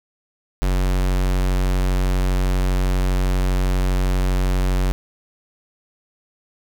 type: tone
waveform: square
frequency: 46.25 Hz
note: F#1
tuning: in tune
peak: -17 dBFS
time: 0.62-4.92 s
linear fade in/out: 0 ms
effects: none

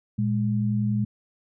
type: tone pair together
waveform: sine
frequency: 116.23 / 207.1 Hz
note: A#2 / G#3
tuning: -5 / -5 cents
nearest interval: minor seventh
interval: 1000 cents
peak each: -24 dBFS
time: 0.18-1.05 s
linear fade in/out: 10 ms
effects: none

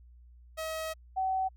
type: tone pair in turn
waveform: sawtooth / sine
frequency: 638 / 758.7 Hz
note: D#5 / F#5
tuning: +43 / +43 cents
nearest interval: minor third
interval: 300 cents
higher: second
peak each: -30 / -27 dBFS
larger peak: second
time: 0.57-0.94 / 1.16-1.49 s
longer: first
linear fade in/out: 20 ms
effects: added 60 Hz sine -52 dBFS peak until 1.56 s

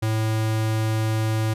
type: tone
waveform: square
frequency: 110 Hz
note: A2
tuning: in tune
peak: -21 dBFS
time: 0.02-1.54 s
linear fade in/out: 10 ms
effects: resampled to 32000 Hz

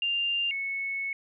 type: tone pair in turn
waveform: sine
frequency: 2794 / 2204 Hz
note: F7 / C#7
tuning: 0 / -11 cents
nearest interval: major third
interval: 411 cents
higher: first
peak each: -25 / -29 dBFS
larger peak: first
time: 0.02-0.51 / 0.51-1.13 s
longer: second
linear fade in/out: 2 ms
effects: none

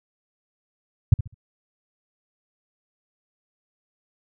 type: tone with echo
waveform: sine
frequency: 103.83 Hz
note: G#2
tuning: in tune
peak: -7 dBFS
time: 1.12-1.14 s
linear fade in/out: 5 ms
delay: 68 ms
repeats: 3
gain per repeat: -12 dB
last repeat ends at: 1.344 s
effects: none

